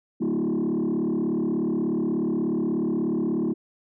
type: tone with frequency modulation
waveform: sine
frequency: 277.8 Hz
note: C#4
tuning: 4 cents sharp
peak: -20 dBFS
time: 0.2-3.54 s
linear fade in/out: 20 ms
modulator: 36.6 Hz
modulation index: 2.4
effects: tanh soft clip ceiling -20 dBFS